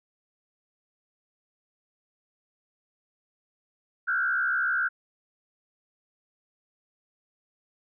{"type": "tone with frequency modulation", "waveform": "sine", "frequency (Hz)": 1484, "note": "F#6", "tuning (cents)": 5, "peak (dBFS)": -23, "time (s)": [4.07, 4.89], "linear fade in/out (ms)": 20, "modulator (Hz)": 67.2, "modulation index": 1.5, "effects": []}